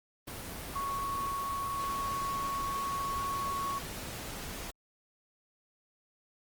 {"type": "tone in noise", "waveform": "sine", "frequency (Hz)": 1108.7, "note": "C#6", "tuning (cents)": 0, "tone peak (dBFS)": -32, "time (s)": [0.75, 3.79], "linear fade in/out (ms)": 10, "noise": "pink", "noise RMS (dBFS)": -41, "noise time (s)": [0.27, 4.71], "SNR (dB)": 6, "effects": ["Opus 24 kbps"]}